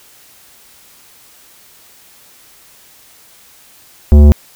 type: tone with tanh clipping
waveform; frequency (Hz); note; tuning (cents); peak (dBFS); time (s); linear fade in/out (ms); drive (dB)
sine; 73.42; D2; 0; -3; 4.12-4.32; 0; 14
effects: white hiss -44 dBFS RMS until 4.55 s